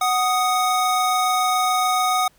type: tone pair together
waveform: square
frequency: 741.3 / 1244.5 Hz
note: F#5 / D#6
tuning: +3 / 0 cents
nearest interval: major sixth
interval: 897 cents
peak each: -21 / -21 dBFS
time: 0.01-2.28 s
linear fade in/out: 5 ms
effects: pink hiss -58 dBFS RMS until 2.38 s